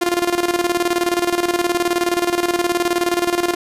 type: tone with tremolo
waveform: sawtooth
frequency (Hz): 349.2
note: F4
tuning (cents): 0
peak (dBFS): -10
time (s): 0.01-3.55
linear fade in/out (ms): 10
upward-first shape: square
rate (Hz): 19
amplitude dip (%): 70
effects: resampled to 32000 Hz